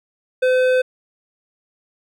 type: tone with hard clipping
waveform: triangle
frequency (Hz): 510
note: C5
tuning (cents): -44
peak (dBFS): -15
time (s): 0.42-0.82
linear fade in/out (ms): 10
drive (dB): 15
effects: none